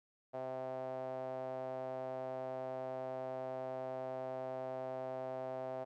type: tone with band-pass filter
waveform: sawtooth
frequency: 130 Hz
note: C3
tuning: 11 cents flat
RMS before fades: -42 dBFS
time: 0.33-5.85 s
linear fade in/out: 20 ms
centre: 650 Hz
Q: 4.5
effects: none